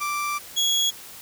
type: tone pair in turn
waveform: 30% pulse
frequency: 1174.7 / 3334 Hz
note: D6 / G#7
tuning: 0 / +6 cents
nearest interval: octave + tritone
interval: 1806 cents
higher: second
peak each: -22 / -17 dBFS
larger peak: second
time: 0-0.39 / 0.56-0.91 s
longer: first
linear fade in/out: 20 ms
effects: white hiss -42 dBFS RMS until 1.21 s